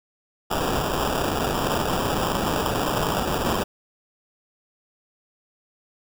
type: noise with sample-and-hold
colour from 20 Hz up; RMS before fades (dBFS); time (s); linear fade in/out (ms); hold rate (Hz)
blue; -24; 0.5-3.64; 20; 2100
effects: none